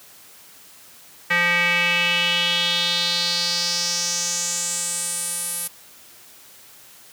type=tone with band-pass filter sweep; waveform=square; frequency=173.9 Hz; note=F3; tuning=7 cents flat; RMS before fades=-22 dBFS; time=1.3-5.68 s; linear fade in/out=10 ms; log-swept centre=2000 to 11000 Hz; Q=4; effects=white hiss -47 dBFS RMS until 7.12 s + high-pass 80 Hz 12 dB/octave